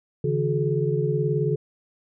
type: tone cluster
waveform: sine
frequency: 142.3 / 160.9 / 367.8 / 427.5 Hz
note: C#3 / E3 / F#4 / A4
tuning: +46 / -42 / -10 / -50 cents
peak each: -24 / -28 / -29 / -25 dBFS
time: 0.24-1.56 s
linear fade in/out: 5 ms
effects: none